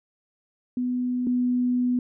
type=tone pair in turn; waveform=sine; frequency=248.7 / 247.7 Hz; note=B3 / B3; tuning=+12 / +5 cents; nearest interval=unison; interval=7 cents; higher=first; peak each=-23 / -20 dBFS; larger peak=second; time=0.77-1.27 / 1.27-1.99 s; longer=second; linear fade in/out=2 ms; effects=none